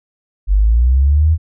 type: linear sweep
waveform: sine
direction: up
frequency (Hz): 46.25 to 82.6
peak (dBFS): -8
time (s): 0.47-1.38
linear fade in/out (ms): 50
effects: none